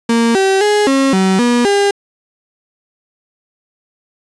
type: tone with pitch steps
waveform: 35% pulse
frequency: 231.7 / 385.8 / 417 / 270.7 / 189.8 / 241.2 / 402.5 Hz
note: A#3 / G4 / G#4 / C#4 / F#3 / B3 / G4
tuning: -10 / -28 / +7 / -41 / +44 / -41 / +46 cents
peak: -8 dBFS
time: 0.09-1.91 s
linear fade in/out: 5 ms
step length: 260 ms
effects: resampled to 22050 Hz + 7-bit